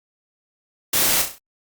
white noise with echo, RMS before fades -19 dBFS, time 0.93-1.22 s, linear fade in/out 5 ms, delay 33 ms, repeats 5, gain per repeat -6 dB, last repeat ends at 1.385 s, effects Opus 48 kbps

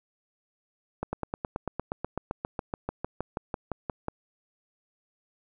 slowing click train, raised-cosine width 1 ms, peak -16 dBFS, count 23, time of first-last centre 1.03-4.084 s, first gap 100 ms, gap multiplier 1.03, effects none

